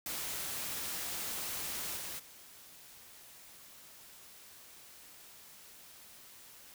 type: noise with level steps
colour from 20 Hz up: white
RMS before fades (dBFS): -39 / -42 / -55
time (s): 0.06-6.74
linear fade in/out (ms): 2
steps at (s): 1.96 / 2.18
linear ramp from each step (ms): 20
effects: none